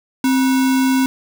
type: tone with sample-and-hold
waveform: sine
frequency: 262.6 Hz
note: C4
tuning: 6 cents sharp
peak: -12 dBFS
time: 0.24-1.06 s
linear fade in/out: 2 ms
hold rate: 1225 Hz
effects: none